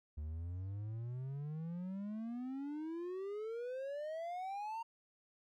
triangle exponential sweep, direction up, 73.42 to 929 Hz, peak -38 dBFS, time 0.17-4.83 s, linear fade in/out 10 ms, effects none

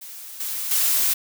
blue noise with level steps, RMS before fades -38 / -28 / -20 dBFS, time 0.01-1.14 s, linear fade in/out 10 ms, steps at 0.4 / 0.71 s, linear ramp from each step 2 ms, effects none

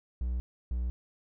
triangle tone pair in turn, 61.2 / 60.81 Hz, B1 / B1, -15 / -26 cents, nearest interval unison, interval 11 cents, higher first, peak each -27 / -27 dBFS, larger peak neither, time 0.21-0.4 / 0.71-0.9 s, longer neither, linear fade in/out 0 ms, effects none

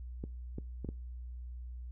clicks, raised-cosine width 3 ms, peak -26 dBFS, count 4, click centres 0.239 / 0.584 / 0.847 / 0.889 s, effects noise-tail reverb RT60 0.3 s tail -22 dB re dry + added 61 Hz sine -41 dBFS peak until 1.91 s

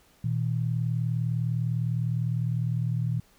sine tone pair together, 119.1 / 158.98 Hz, A#2 / D#3, +38 / +38 cents, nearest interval perfect fourth, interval 500 cents, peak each -26 / -29 dBFS, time 0.24-3.2 s, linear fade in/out 5 ms, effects pink hiss -61 dBFS RMS until 3.38 s

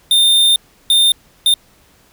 square tone bursts at uneven times, 3622 Hz, A7, 49 cents sharp, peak -9 dBFS, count 3, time 0.11-0.56 / 0.9-1.12 / 1.46-1.54 s, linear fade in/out 2 ms, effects pink hiss -51 dBFS RMS until 2.12 s

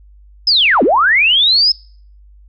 sine linear two-way sweep, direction down then up, 5210 to 220 to 5210 Hz, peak -8 dBFS, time 0.47-1.72 s, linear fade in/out 5 ms, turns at 0.83 s, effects noise-tail reverb RT60 0.5 s tail -25 dB re dry + added 50 Hz sine -40 dBFS peak until 2.48 s

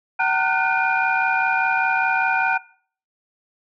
sine tone cluster, 761 / 911 / 1447 / 1512 / 2417 Hz, F#5 / A#5 / F#6 / F#6 / D7, +48 / -40 / -39 / +37 / +49 cents, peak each -23 dBFS, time 0.19-2.58 s, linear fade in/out 10 ms, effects noise-tail reverb RT60 0.5 s tail -22 dB re dry + tanh soft clip ceiling -7 dBFS

